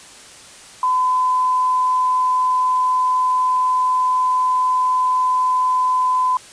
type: tone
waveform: sine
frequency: 1013 Hz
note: B5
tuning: 44 cents sharp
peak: -14 dBFS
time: 0.83-6.37 s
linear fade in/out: 2 ms
effects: white hiss -41 dBFS RMS until 6.52 s + resampled to 22050 Hz